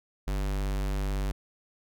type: tone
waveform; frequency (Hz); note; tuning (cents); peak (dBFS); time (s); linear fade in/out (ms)
square; 49; G1; 0; -28; 0.27-1.32; 10
effects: none